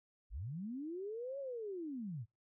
sine linear two-way sweep, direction up then down, 38.89 to 564 to 96.5 Hz, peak -40 dBFS, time 0.3-2.26 s, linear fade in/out 50 ms, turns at 1.39 s, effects noise-tail reverb RT60 0.2 s tail -26 dB re dry

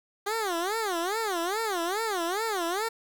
15% pulse tone with vibrato, 389.6 Hz, G4, 11 cents flat, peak -21 dBFS, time 0.26-2.89 s, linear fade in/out 10 ms, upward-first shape sine, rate 2.4 Hz, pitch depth 270 cents each way, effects 9-bit

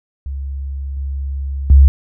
sine tone with level steps, 68.6 Hz, C#2, 17 cents flat, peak -21 / -19 / -3 dBFS, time 0.26-1.88 s, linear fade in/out 0 ms, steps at 0.97 / 1.7 s, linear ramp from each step 2 ms, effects none

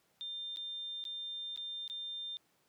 sine tone with dropouts, 3600 Hz, A7, 39 cents sharp, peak -39 dBFS, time 0.21-2.37 s, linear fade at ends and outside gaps 0 ms, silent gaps 0.561-0.571 / 1.04-1.052 / 1.561-1.575 / 1.878-1.899 s, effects pink hiss -73 dBFS RMS until 2.68 s + high-pass 150 Hz 12 dB/octave

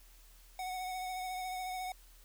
square tone with vibrato, 740 Hz, F#5, in tune, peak -38 dBFS, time 0.59-1.92 s, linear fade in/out 2 ms, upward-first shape sine, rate 14 Hz, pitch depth 22 cents each way, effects added 40 Hz sine -57 dBFS peak until 2.24 s + white hiss -63 dBFS RMS until 2.24 s

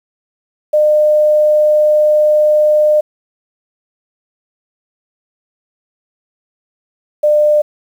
sine tone pair in turn, 605 / 599.1 Hz, D#5 / D5, -49 / +34 cents, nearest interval unison, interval 17 cents, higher first, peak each -7 dBFS, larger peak neither, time 0.73-3.01 / 7.23-7.62 s, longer first, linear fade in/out 10 ms, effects 7-bit

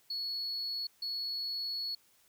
sine tone bursts at uneven times, 4379 Hz, C#8, 22 cents flat, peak -32 dBFS, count 2, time 0.1-0.87 / 1.02-1.95 s, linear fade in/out 5 ms, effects tanh soft clip ceiling -32 dBFS + white hiss -67 dBFS RMS until 2.28 s

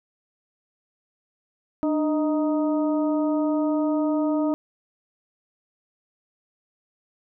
harmonic tone with a mistuned harmonic, 311.7 Hz, D#4, 3 cents sharp, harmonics 1 / 2 / 3 / 4, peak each -21 / -27 / -34 / -37 dBFS, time 1.83-4.54 s, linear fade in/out 0 ms, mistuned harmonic 1, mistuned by -66 cents, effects none

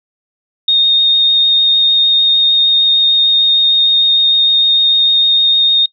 sine tone with vibrato, 3694 Hz, A#7, 16 cents flat, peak -7 dBFS, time 0.68-5.86 s, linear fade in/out 5 ms, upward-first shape sine, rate 6.6 Hz, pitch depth 8 cents each way, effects noise-tail reverb RT60 0.1 s tail -24 dB re dry

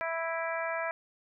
harmonic tone with a mistuned harmonic, 329.3 Hz, E4, 2 cents flat, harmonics 2 / 3 / 4 / 5 / 6 / 7, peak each -34 / -38 / -39 / -38 / -41 / -41 dBFS, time 0.01-0.91 s, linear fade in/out 0 ms, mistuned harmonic 7, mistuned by +23 cents, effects none

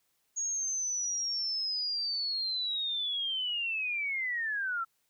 sine linear sweep, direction down, 6660 to 1318.5 Hz, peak -30 dBFS, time 0.36-4.85 s, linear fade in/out 20 ms, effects white hiss -75 dBFS RMS until 5.09 s

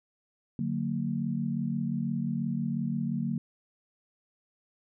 sine chord, D augmented, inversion none, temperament just, 146.83 / 183.54 / 229.4 Hz, D3 / F#3 / A#3, 0 / -14 / -28 cents, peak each -33 / -33 / -31 dBFS, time 0.59-3.38 s, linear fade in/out 2 ms, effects none

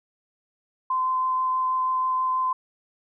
sine tone with vibrato, 1031 Hz, C6, 26 cents flat, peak -21 dBFS, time 0.9-2.53 s, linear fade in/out 5 ms, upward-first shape triangle, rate 6.2 Hz, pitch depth 9 cents each way, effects none

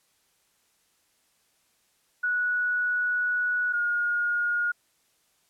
sine tone pair in turn, 1468 / 1431.2 Hz, F#6 / F6, -14 / +42 cents, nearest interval unison, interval 44 cents, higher first, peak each -23 dBFS, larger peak neither, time 2.23-3.73 / 3.73-4.72 s, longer first, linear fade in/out 10 ms, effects white hiss -68 dBFS RMS until 5.49 s + low-pass 12000 Hz 12 dB/octave

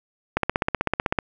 click train, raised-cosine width 0.5 ms, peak -5 dBFS, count 14, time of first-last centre 0.37-1.188 s, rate 15.9 Hz, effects none

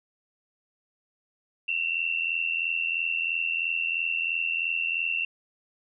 sine tone pair together, 2672 / 2755 Hz, E7 / F7, +23 / -24 cents, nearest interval minor second, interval 53 cents, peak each -28 dBFS, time 1.68-5.25 s, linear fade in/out 5 ms, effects none

